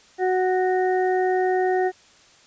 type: harmonic tone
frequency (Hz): 370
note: F#4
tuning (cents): 0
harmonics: 1 / 2 / 4 / 5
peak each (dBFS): -20 / -23 / -38 / -31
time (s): 0.18-1.92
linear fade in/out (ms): 50
effects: white hiss -53 dBFS RMS until 2.46 s + resampled to 16000 Hz